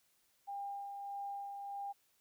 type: tone with tremolo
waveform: sine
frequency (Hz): 801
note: G5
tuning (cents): +37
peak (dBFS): -39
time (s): 0.47-1.93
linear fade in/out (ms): 20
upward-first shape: sine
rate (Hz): 1.6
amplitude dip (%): 35
effects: white hiss -74 dBFS RMS until 2.2 s